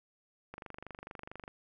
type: click train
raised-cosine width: 0.5 ms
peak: -29 dBFS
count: 24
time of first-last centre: 0.54-1.479 s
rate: 24.5 Hz
effects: none